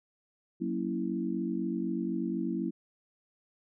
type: chord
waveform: sine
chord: F# dominant seventh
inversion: none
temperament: equal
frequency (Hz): 185 / 233.1 / 277.2 / 329.6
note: F#3 / A#3 / C#4 / E4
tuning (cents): 0 / 0 / 0 / 0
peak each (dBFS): -35 / -35 / -37 / -34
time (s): 0.6-2.71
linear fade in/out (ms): 20
effects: none